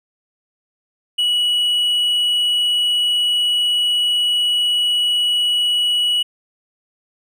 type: tone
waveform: triangle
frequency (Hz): 2931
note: F#7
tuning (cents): -17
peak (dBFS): -13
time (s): 1.18-6.23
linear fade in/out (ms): 10
effects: none